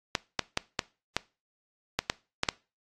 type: clicks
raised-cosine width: 0.2 ms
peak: -7 dBFS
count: 9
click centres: 0.152 / 0.393 / 0.574 / 0.792 / 1.166 / 1.99 / 2.099 / 2.434 / 2.488 s
effects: noise-tail reverb RT60 0.3 s tail -22 dB re dry + AAC 32 kbps